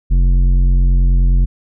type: tone with tanh clipping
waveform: sine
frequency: 44.78 Hz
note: F1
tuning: 44 cents sharp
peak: -10 dBFS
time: 0.1-1.46 s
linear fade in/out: 20 ms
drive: 10 dB
effects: none